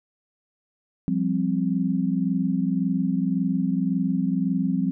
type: chord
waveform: sine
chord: F suspended second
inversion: none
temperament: just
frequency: 174.61 / 196.44 / 261.9 Hz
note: F3 / G3 / C4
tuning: 0 / +4 / +2 cents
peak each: -25 dBFS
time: 1.08-4.91 s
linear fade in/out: 0 ms
effects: none